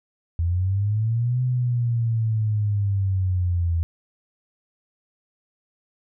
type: linear two-way sweep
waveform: sine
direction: up then down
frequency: 82.41 to 127.1 to 82.41 Hz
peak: -19 dBFS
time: 0.39-3.83 s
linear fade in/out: 0 ms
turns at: 1.42 s
effects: none